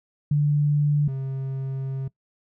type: tone pair in turn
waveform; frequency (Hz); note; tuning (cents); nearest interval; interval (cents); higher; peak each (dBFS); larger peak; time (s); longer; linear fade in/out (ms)
sine / triangle; 146.83 / 134.15; D3 / C3; 0 / +44; major second; 156; first; -17 / -24; first; 0.31-1.08 / 1.08-2.08; second; 5
effects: noise-tail reverb RT60 0.1 s tail -20 dB re dry